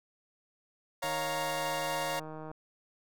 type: chord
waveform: sawtooth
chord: Bb minor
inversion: first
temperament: equal with one note detuned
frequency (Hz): 554.4 / 702.1 / 932.3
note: Db5 / F5 / Bb5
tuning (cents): 0 / +9 / 0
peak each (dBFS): -32 / -33 / -32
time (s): 1.02-2.2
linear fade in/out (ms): 10
type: click train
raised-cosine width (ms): 1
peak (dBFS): -30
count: 231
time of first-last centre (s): 1.04-2.514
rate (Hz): 156
effects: none